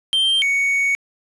triangle tone pair in turn, 3152 / 2229 Hz, G7 / C#7, +9 / +9 cents, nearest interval tritone, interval 600 cents, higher first, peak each -13 / -14 dBFS, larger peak first, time 0.13-0.42 / 0.42-0.95 s, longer second, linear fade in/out 0 ms, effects resampled to 24000 Hz + 8-bit

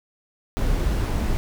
brown noise, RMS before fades -22 dBFS, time 0.57-1.37 s, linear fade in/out 0 ms, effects none

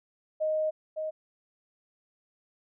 sine tone pair in turn, 622.3 / 625.1 Hz, D#5 / D#5, 0 / +8 cents, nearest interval unison, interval 8 cents, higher second, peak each -25 / -30 dBFS, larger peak first, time 0.4-0.71 / 0.96-1.11 s, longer first, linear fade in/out 20 ms, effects none

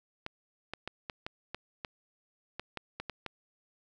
clicks, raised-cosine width 0.3 ms, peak -21 dBFS, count 12, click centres 0.264 / 0.736 / 0.876 / 1.098 / 1.265 / 1.546 / 1.848 / 2.596 / 2.773 / 3 / 3.097 / 3.263 s, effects none

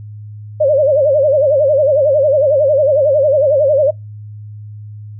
sine tone with vibrato, 573 Hz, D5, 43 cents flat, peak -8 dBFS, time 0.6-3.91 s, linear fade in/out 10 ms, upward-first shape sine, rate 11 Hz, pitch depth 140 cents each way, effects noise-tail reverb RT60 0.2 s tail -26 dB re dry + added 105 Hz sine -28 dBFS peak until 5.19 s

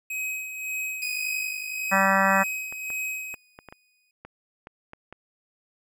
square tone with tremolo, 2534 Hz, D#7, 31 cents sharp, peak -28 dBFS, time 0.1-3.35 s, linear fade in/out 5 ms, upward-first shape sine, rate 1.8 Hz, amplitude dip 55%
sawtooth tone with exponential decay, 2483 Hz, D#7, 4 cents flat, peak -24 dBFS, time 1.02-4.11 s, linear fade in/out 2 ms, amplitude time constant 670 ms
harmonic tone, 193.7 Hz, G3, 20 cents flat, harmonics 1 / 3 / 4 / 5 / 6 / 7 / 8 / 9 / 10, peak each -27 / -27 / -27 / -27 / -27 / -27 / -27 / -27 / -27 dBFS, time 1.91-2.44 s, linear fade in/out 20 ms
clicks, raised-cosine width 0.5 ms, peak -26 dBFS, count 10, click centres 2.725 / 2.903 / 3.341 / 3.589 / 3.687 / 3.725 / 4.25 / 4.671 / 4.934 / 5.126 s
effects none

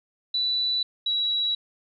sine tone pair in turn, 3965 / 3895 Hz, B7 / B7, +6 / -25 cents, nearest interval unison, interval 31 cents, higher first, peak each -22 dBFS, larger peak neither, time 0.34-0.83 / 1.06-1.55 s, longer neither, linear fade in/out 5 ms, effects none

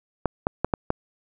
clicks, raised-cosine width 1 ms, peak -7 dBFS, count 5, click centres 0.257 / 0.469 / 0.646 / 0.738 / 0.904 s, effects none

